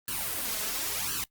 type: noise with flanger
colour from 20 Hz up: white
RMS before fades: -32 dBFS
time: 0.08-1.24 s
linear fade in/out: 2 ms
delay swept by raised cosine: 0.67 to 4.77 ms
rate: 0.95 Hz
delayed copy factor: +0.95
effects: noise-tail reverb RT60 0.1 s tail -23 dB re dry + Opus 32 kbps